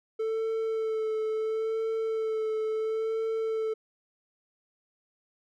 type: tone with vibrato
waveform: triangle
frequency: 441.4 Hz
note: A4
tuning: 5 cents sharp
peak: -25 dBFS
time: 0.19-3.74 s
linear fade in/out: 10 ms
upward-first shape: sine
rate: 0.73 Hz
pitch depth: 20 cents each way
effects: none